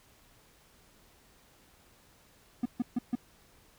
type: tone bursts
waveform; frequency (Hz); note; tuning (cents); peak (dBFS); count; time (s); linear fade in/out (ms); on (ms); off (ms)
triangle; 243.2; B3; -26; -24; 4; 2.63-3.154; 5; 26; 140
effects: pink hiss -62 dBFS RMS until 3.78 s